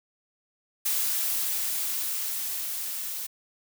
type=noise with level ramp; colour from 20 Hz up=blue; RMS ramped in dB=-26 to -34 dBFS; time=0.85-3.27 s; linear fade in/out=10 ms; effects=none